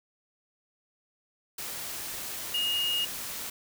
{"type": "tone in noise", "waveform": "sine", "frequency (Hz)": 2857, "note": "F7", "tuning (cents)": 39, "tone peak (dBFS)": -26, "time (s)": [2.54, 3.05], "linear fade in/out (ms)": 5, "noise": "white", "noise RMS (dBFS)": -37, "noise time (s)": [1.58, 3.5], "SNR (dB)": 8, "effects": []}